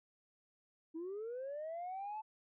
sine linear sweep, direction up, 312.4 to 880 Hz, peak -39 dBFS, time 0.94-2.22 s, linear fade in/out 20 ms, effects tanh soft clip ceiling -38 dBFS

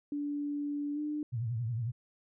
sine tone with pitch glide, 290 to 299.2 Hz, D4 to D4, -22 to +32 cents, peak -32 dBFS, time 0.12-1.23 s, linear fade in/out 2 ms, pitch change +54 cents, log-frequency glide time 0.94-0.99 s
sine tone with vibrato, 116.54 Hz, A#2, in tune, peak -31 dBFS, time 1.32-1.92 s, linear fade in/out 20 ms, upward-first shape triangle, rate 11 Hz, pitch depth 150 cents each way
effects none

